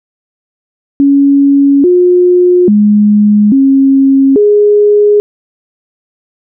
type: tone with pitch steps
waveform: sine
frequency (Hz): 279.7 / 358.2 / 208.4 / 271.1 / 414.9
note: C#4 / F4 / G#3 / C#4 / G#4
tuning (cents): +16 / +44 / +6 / -38 / -2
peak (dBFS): -3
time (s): 1-5.2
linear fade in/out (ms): 0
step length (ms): 840
effects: none